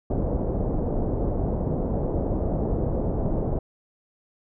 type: low-pass noise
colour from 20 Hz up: pink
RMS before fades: -25 dBFS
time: 0.1-3.59 s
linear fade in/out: 5 ms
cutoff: 660 Hz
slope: 24 dB/octave
effects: none